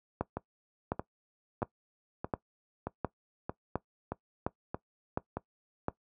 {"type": "two click trains", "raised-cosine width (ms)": 1, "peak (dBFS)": [-20, -16], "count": [9, 9], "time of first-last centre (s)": [[0.37, 5.37], [0.21, 5.884]], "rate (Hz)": [1.6, 1.41], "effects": ["noise-tail reverb RT60 0.1 s tail -19 dB re dry", "high-pass 60 Hz 12 dB/octave"]}